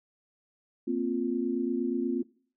sine chord, Bb suspended second, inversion none, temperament equal, 233.1 / 261.6 / 349.2 Hz, Bb3 / C4 / F4, 0 / 0 / 0 cents, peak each -32 / -30 / -31 dBFS, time 0.87-2.23 s, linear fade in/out 10 ms, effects noise-tail reverb RT60 0.5 s tail -22 dB re dry

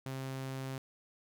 sawtooth tone, 133 Hz, C3, 29 cents sharp, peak -34 dBFS, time 0.06-0.78 s, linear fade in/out 2 ms, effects none

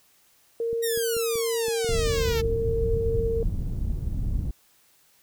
sine tone with pitch glide, 461.8 to 456.2 Hz, A#4 to A#4, -16 to -37 cents, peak -24 dBFS, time 0.6-3.43 s, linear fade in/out 2 ms, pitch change -21 cents, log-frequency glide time 0.82-2.36 s
clicks, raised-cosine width 3 ms, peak -27 dBFS, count 9, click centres 0.73 / 0.975 / 1.167 / 1.356 / 1.683 / 1.846 / 2.074 / 2.403 / 2.454 s
5% pulse exponential sweep, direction down, 1909 to 435.2 Hz, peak -18 dBFS, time 0.82-2.42 s, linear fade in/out 20 ms
pink low-pass noise, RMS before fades -27 dBFS, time 1.89-4.51 s, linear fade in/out 2 ms, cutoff 120 Hz, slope 12 dB/octave
effects white hiss -61 dBFS RMS until 5.22 s

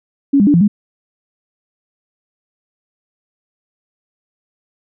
sine tone with pitch steps, 279.3 / 201.8 / 291.5 / 170.9 / 206.4 Hz, C#4 / G#3 / D4 / F3 / G#3, +13 / -49 / -13 / -37 / -10 cents, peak -7 dBFS, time 0.33-0.68 s, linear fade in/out 10 ms, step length 70 ms, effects none

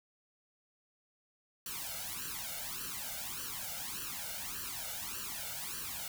white noise with flanger, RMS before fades -41 dBFS, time 1.66-6.08 s, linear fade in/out 2 ms, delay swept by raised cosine 0.68 to 1.41 ms, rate 1.7 Hz, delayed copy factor +1, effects none

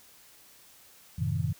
sine chord, F# diminished seventh, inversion none, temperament just, 92.5 / 111 / 133.2 / 159.84 Hz, F#2 / A2 / C3 / Eb3, 0 / +16 / +31 / +47 cents, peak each -32 dBFS, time 1.18-1.53 s, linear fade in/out 10 ms, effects white hiss -56 dBFS RMS until 1.59 s

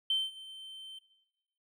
triangle tone with ADSR envelope, 3100 Hz, G7, 20 cents flat, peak -22 dBFS, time 0.1-0.99 s, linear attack 4 ms, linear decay 200 ms, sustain -20 dB, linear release 8 ms, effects noise-tail reverb RT60 1.0 s tail -17 dB re dry + tanh soft clip ceiling -24 dBFS

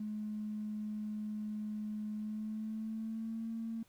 triangle tone with pitch glide, 212.4 to 226.3 Hz, G#3 to A3, +39 to +49 cents, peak -33 dBFS, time 0-3.83 s, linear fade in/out 5 ms, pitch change +110 cents, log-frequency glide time 2.14-3.49 s, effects tanh soft clip ceiling -35 dBFS + pink hiss -69 dBFS RMS until 3.88 s

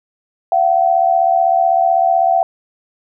sine tone pair together, 683.1 / 759 Hz, F5 / F#5, -38 / +44 cents, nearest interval major second, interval 182 cents, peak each -13 dBFS, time 0.52-2.43 s, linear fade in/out 2 ms, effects none

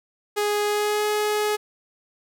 sawtooth tone with pitch glide, 415.3 to 421.1 Hz, G#4 to G#4, 0 to +24 cents, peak -17 dBFS, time 0.36-1.57 s, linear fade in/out 20 ms, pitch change +24 cents, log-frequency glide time 0.65-1.05 s, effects none

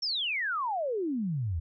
sine exponential sweep, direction down, 5588 to 75.3 Hz, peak -28 dBFS, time 0.02-1.6 s, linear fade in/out 10 ms, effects none

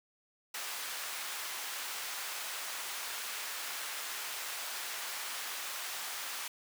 pink high-pass noise, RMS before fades -40 dBFS, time 0.54-6.48 s, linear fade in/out 5 ms, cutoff 1100 Hz, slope 12 dB/octave, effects none

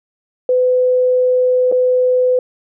sine tone with dropouts, 504 Hz, B4, 35 cents sharp, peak -10 dBFS, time 0.49-2.39 s, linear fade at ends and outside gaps 2 ms, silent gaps 1.716-1.723 s, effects none

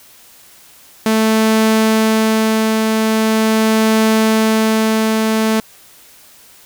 sawtooth tone with tremolo, 220 Hz, A3, in tune, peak -6 dBFS, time 1.06-5.6 s, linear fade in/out 2 ms, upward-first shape triangle, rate 0.42 Hz, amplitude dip 30%, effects white hiss -44 dBFS RMS until 6.65 s

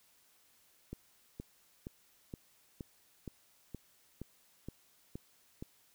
click train, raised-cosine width 3 ms, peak -29 dBFS, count 11, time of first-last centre 0.93-5.625 s, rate 2.13 Hz, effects white hiss -68 dBFS RMS until 5.94 s

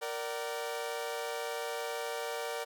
sawtooth chord, Bb augmented, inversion none, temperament equal with one note detuned, 466.2 / 587.3 / 759 Hz, Bb4 / D5 / F#5, 0 / 0 / +44 cents, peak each -34 / -36 / -38 dBFS, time 0.01-2.65 s, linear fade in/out 20 ms, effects none

